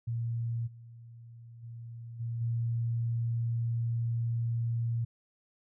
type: tone with level steps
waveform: sine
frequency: 116.54 Hz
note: A#2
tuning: in tune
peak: -30 / -47 / -41 / -32 / -28 dBFS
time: 0.07-5.05 s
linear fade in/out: 10 ms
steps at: 0.66 / 1.62 / 2.19 / 2.4 s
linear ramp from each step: 20 ms
effects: none

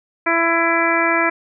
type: harmonic tone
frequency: 333.8 Hz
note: E4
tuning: 22 cents sharp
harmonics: 1 / 2 / 3 / 4 / 5 / 6 / 7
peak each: -22 / -22 / -22 / -22 / -22 / -22 / -22 dBFS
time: 0.26-1.3 s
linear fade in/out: 10 ms
effects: none

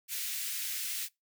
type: high-pass noise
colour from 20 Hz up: white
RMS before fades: -36 dBFS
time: 0.08-1.09 s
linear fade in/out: 50 ms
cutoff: 1800 Hz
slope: 24 dB/octave
effects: noise-tail reverb RT60 0.2 s tail -24 dB re dry

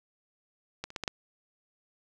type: clicks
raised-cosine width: 0.2 ms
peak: -18 / -29 / -17 / -16 / -12 dBFS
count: 5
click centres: 0.84 / 0.904 / 0.962 / 1.037 / 1.078 s
effects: none

